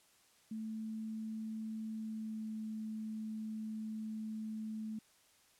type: tone with pitch glide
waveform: sine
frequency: 219.8 to 218 Hz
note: A3 to A3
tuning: -2 to -16 cents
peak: -39 dBFS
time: 0.51-4.99 s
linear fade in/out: 5 ms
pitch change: -14 cents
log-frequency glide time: 1.93-2.58 s
effects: white hiss -68 dBFS RMS until 5.59 s + low-pass 11000 Hz 12 dB/octave